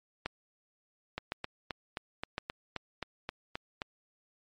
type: two click trains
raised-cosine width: 0.3 ms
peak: -17 / -19 dBFS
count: 3 / 11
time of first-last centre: 0.26-2.381 / 1.18-3.819 s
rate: 0.943 / 3.79 Hz
effects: MP3 48 kbps